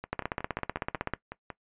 two click trains, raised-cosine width 0.5 ms, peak -22 / -14 dBFS, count 9 / 17, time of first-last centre 0.04-1.503 / 0.13-1.136 s, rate 5.47 / 15.9 Hz, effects noise-tail reverb RT60 0.1 s tail -19 dB re dry + resampled to 8000 Hz

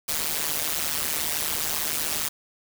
white noise with amplitude modulation, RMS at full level -23 dBFS, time 0.08-2.29 s, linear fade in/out 10 ms, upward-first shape sine, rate 153 Hz, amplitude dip 100%, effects none

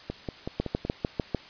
two click trains, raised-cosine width 2 ms, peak -12 / -18 dBFS, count 6 / 5, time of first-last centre 0.6-1.347 / 0.1-0.85 s, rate 6.69 / 5.33 Hz, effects white hiss -48 dBFS RMS until 1.49 s + resampled to 11025 Hz

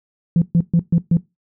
sine tone bursts, 170 Hz, F3, 46 cents flat, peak -9 dBFS, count 5, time 0.36-1.17 s, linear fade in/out 2 ms, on 58 ms, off 130 ms, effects noise-tail reverb RT60 0.2 s tail -19 dB re dry + tanh soft clip ceiling -7 dBFS

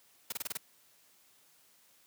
white noise bursts, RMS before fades -36 dBFS, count 6, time 0.3-0.573 s, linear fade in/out 5 ms, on 23 ms, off 27 ms, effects white hiss -65 dBFS RMS until 2.06 s + high-pass 100 Hz 12 dB/octave

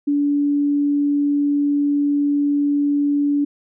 sine tone, 287.9 Hz, D4, 34 cents flat, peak -15 dBFS, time 0.07-3.45 s, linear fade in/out 10 ms, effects none

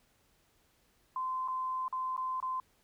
sine tone with dropouts, 1033 Hz, C6, 22 cents flat, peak -32 dBFS, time 1.16-2.6 s, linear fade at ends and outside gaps 2 ms, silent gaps 1.478-1.483 / 1.881-1.926 / 2.166-2.177 / 2.402-2.426 s, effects pink hiss -70 dBFS RMS until 2.83 s

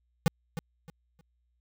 square tone with echo, 164.81 Hz, E3, in tune, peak -20 dBFS, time 0.26-0.28 s, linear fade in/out 0 ms, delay 310 ms, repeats 3, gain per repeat -12 dB, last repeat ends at 1.21 s, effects added 60 Hz sine -70 dBFS peak until 1.6 s

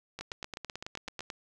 two click trains, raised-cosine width 0.2 ms, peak -22 / -21 dBFS, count 9 / 11, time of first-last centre 0.19-1.207 / 0.21-1.302 s, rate 7.87 / 9.16 Hz, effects none

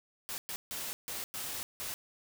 white noise bursts at uneven times, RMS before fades -39 dBFS, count 6, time 0.29-0.38 / 0.49-0.56 / 0.71-0.93 / 1.08-1.24 / 1.34-1.63 / 1.8-1.94 s, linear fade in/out 0 ms, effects none

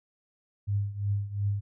sine tone with tremolo, 101.3 Hz, G#2, 43 cents flat, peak -23 dBFS, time 0.67-1.61 s, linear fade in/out 20 ms, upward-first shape triangle, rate 2.8 Hz, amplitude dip 85%, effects none

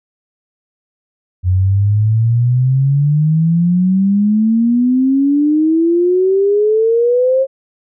sine exponential sweep, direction up, 89.6 to 540 Hz, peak -9 dBFS, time 1.43-7.47 s, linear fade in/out 50 ms, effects none

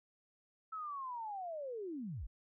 sine linear sweep, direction down, 1318.5 to 33.2 Hz, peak -40 dBFS, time 0.72-2.27 s, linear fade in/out 10 ms, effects none

